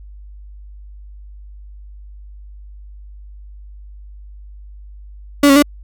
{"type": "tone with pitch steps", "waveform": "35% pulse", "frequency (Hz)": [286.4, 275.3, 290.9], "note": ["D4", "C#4", "D4"], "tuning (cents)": [-43, -12, -16], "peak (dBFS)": -5, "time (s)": [5.43, 5.625], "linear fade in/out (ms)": 5, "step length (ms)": 65, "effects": ["added 50 Hz sine -34 dBFS peak until 5.83 s"]}